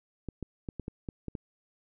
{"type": "clicks", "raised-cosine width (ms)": 3, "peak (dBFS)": -23, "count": 8, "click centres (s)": [0.287, 0.427, 0.688, 0.797, 0.881, 1.088, 1.283, 1.352], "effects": []}